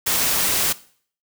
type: noise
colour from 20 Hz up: white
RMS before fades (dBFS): -20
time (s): 0.06-0.73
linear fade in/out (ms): 10
effects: noise-tail reverb RT60 0.5 s tail -18 dB re dry